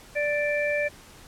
harmonic tone, 587.3 Hz, D5, in tune, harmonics 1 / 3 / 4, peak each -25 / -30 / -29 dBFS, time 0.15-0.89 s, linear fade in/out 20 ms, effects pink hiss -49 dBFS RMS until 1.27 s + low-pass 12000 Hz 12 dB/octave

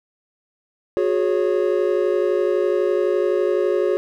triangle chord, F# suspended second, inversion none, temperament equal with one note detuned, 363.4 / 415.3 / 554.4 Hz, F#4 / G#4 / C#5, -31 / 0 / 0 cents, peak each -18 / -19 / -21 dBFS, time 0.97-3.97 s, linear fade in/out 0 ms, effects none

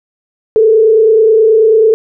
sine tone with frequency modulation, 440 Hz, A4, in tune, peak -4 dBFS, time 0.56-1.94 s, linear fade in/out 0 ms, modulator 29.3 Hz, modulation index 0.62, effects none

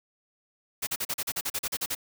white noise bursts, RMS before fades -30 dBFS, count 13, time 0.82-1.951 s, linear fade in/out 10 ms, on 51 ms, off 39 ms, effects none

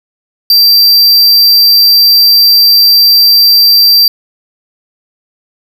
square tone, 4699 Hz, D8, in tune, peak -3 dBFS, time 0.5-4.08 s, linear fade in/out 2 ms, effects none

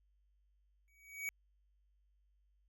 square tone with exponential growth, 2261 Hz, C#7, 34 cents sharp, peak -36 dBFS, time 0.88-1.29 s, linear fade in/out 0 ms, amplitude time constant 89 ms, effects added 50 Hz sine -70 dBFS peak until 2.68 s

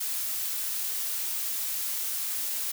blue noise, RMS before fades -31 dBFS, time 0-2.72 s, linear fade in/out 10 ms, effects none

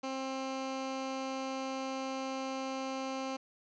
15% pulse tone, 265.3 Hz, C4, 24 cents sharp, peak -29 dBFS, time 0.03-3.37 s, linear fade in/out 10 ms, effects resampled to 16000 Hz + 11-bit

